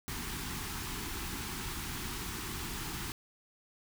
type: band-stop noise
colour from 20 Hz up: pink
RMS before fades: -39 dBFS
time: 0.08-3.12 s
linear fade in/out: 0 ms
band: 410 to 810 Hz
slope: 48 dB/octave
effects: none